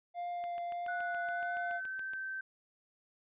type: tone with vibrato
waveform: triangle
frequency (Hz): 698.5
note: F5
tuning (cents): 0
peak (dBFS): -34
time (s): 0.14-1.81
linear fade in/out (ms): 50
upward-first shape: triangle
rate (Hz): 1.6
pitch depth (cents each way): 12
type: click train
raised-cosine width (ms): 0.3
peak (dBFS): -35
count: 13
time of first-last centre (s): 0.44-2.135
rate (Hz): 7.08
type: tone with pitch glide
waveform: sine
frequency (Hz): 1476 to 1550.3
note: F#6 to G6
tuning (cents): -5 to -20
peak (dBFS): -37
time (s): 0.88-2.41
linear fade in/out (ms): 5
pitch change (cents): +85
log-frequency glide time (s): 1.18-2.03
effects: resampled to 8000 Hz